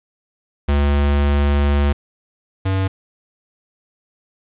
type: tone pair in turn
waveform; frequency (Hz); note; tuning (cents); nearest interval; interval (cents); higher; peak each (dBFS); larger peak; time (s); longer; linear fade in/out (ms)
square; 71.6 / 95.57; D2 / G2; -43 / -43; perfect fourth; 500; second; -14 / -17; first; 0.68-1.93 / 2.65-2.88; first; 10
effects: resampled to 8000 Hz + 7-bit